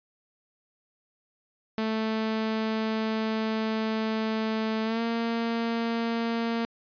sawtooth tone with pitch glide, 220 to 230.7 Hz, A3 to A#3, 0 to -18 cents, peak -22 dBFS, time 1.78-6.65 s, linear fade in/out 0 ms, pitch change +82 cents, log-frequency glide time 4.84-5.01 s, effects resampled to 11025 Hz

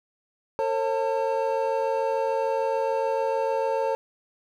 triangle tone cluster, 453.2 / 540 / 897 Hz, A#4 / C#5 / A5, -49 / -45 / +33 cents, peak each -26 / -24 / -26 dBFS, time 0.59-3.95 s, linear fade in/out 0 ms, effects none

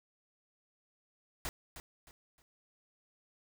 pink noise with echo, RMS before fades -38 dBFS, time 1.45-1.49 s, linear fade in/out 0 ms, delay 310 ms, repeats 3, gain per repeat -10 dB, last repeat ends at 2.42 s, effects none

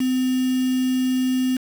sine tone with quantisation, 256.5 Hz, C4, 34 cents flat, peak -18 dBFS, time 0-1.57 s, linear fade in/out 5 ms, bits 5, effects none

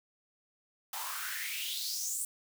white noise with high-pass filter sweep, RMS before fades -37 dBFS, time 0.93-2.25 s, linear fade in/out 2 ms, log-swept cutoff 800 to 8900 Hz, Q 5.2, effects none

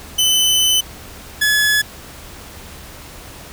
sawtooth tone pair in turn, 3026 / 1703.9 Hz, F#7 / G#6, +38 / +44 cents, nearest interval minor seventh, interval 994 cents, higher first, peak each -9 dBFS, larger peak neither, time 0.18-0.81 / 1.41-1.82 s, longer first, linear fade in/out 10 ms, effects added 71 Hz sine -43 dBFS peak until 3.52 s + pink hiss -37 dBFS RMS until 3.52 s

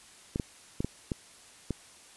clicks, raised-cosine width 3 ms, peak -17 dBFS, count 6, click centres 0.359 / 0.398 / 0.805 / 0.846 / 1.118 / 1.707 s, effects white hiss -54 dBFS RMS until 2.16 s + resampled to 24000 Hz

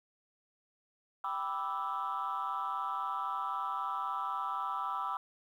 sine chord, E minor seventh, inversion first, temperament equal, 784 / 987.8 / 1174.7 / 1318.5 Hz, G5 / B5 / D6 / E6, 0 / 0 / 0 / 0 cents, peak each -40 / -37 / -37 / -37 dBFS, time 1.24-5.17 s, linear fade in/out 2 ms, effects tanh soft clip ceiling -27 dBFS + 11-bit

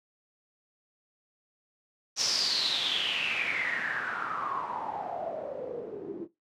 white noise with low-pass filter sweep, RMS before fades -32 dBFS, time 2.16-6.28 s, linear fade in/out 50 ms, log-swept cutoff 5700 to 330 Hz, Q 8.2, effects noise-tail reverb RT60 0.2 s tail -17 dB re dry + high-pass 150 Hz 12 dB/octave

